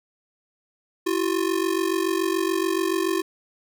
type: ring-modulated tone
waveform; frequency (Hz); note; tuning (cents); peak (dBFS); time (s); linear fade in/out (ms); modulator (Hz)
square; 356.1; F4; +34; -19; 1.06-3.22; 10; 23.5
effects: none